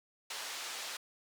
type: band-pass noise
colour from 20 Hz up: white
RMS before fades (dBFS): -42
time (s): 0.3-0.97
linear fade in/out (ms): 5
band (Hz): 560 to 5900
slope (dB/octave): 12
effects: none